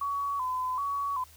sine tone with vibrato, 1069 Hz, C6, 37 cents sharp, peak -28 dBFS, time 0.01-1.24 s, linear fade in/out 5 ms, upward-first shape square, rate 1.3 Hz, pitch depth 90 cents each way, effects added 78 Hz sine -56 dBFS peak until 1.36 s + white hiss -56 dBFS RMS until 1.36 s

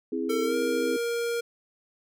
sine chord, C augmented, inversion none, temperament equal, 261.6 / 329.6 / 415.3 Hz, C4 / E4 / G#4, 0 / 0 / 0 cents, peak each -31 dBFS, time 0.12-0.97 s, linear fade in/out 5 ms
square tone with pitch glide, 448.8 to 469.5 Hz, A4 to A#4, +34 to +12 cents, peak -27 dBFS, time 0.29-1.41 s, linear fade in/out 10 ms, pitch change +78 cents, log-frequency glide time 0.43-0.56 s
effects none

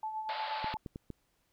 sine tone with tremolo, 870 Hz, A5, 20 cents flat, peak -33 dBFS, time 0.03-0.77 s, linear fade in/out 2 ms, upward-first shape sine, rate 8.3 Hz, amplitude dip 50%
pink band-pass noise, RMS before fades -41 dBFS, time 0.29-0.74 s, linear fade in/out 0 ms, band 550 to 4700 Hz, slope 96 dB/octave
clicks, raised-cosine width 3 ms, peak -28 dBFS, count 5, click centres 0.644 / 0.741 / 0.862 / 0.959 / 1.103 s
effects pink hiss -75 dBFS RMS until 1.52 s

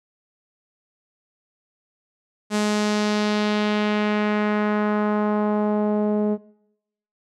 sawtooth tone with low-pass filter sweep, 210 Hz, G#3, 19 cents sharp, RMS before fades -21 dBFS, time 2.5-6.38 s, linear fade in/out 50 ms, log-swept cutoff 8200 to 510 Hz, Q 1.3, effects noise-tail reverb RT60 0.8 s tail -21 dB re dry

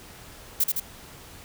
violet noise with echo, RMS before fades -21 dBFS, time 0.6-0.64 s, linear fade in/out 5 ms, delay 80 ms, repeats 2, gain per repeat -3 dB, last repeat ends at 0.8 s, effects pink hiss -46 dBFS RMS until 1.44 s

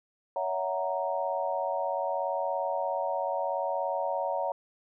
sine chord, F# dominant seventh, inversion second, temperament equal with one note detuned, 562.4 / 659.3 / 740 / 932.3 Hz, C#5 / E5 / F#5 / A#5, +25 / 0 / 0 / 0 cents, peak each -32 / -34 / -34 / -33 dBFS, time 0.36-4.52 s, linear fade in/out 2 ms, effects none

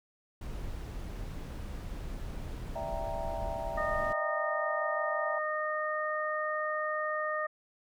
brown noise, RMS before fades -39 dBFS, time 0.41-4.13 s, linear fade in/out 5 ms
sine chord, E half-diminished seventh, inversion third, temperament equal, 587.3 / 659.3 / 784 / 932.3 Hz, D5 / E5 / G5 / Bb5, 0 / 0 / 0 / 0 cents, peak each -42 / -37 / -41 / -41 dBFS, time 2.75-5.39 s, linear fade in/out 10 ms
harmonic tone, 614 Hz, D#5, 23 cents flat, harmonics 1 / 2 / 3, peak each -34 / -34 / -36 dBFS, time 3.77-7.47 s, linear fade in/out 10 ms
effects none

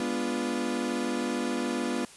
35% pulse chord, G# diminished seventh, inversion none, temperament equal, 207.7 / 246.9 / 293.7 / 349.2 Hz, G#3 / B3 / D4 / F4, 0 / 0 / 0 / 0 cents, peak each -35 / -29 / -34 / -32 dBFS, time 0-2.05 s, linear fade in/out 2 ms, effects white hiss -50 dBFS RMS until 2.16 s + resampled to 24000 Hz

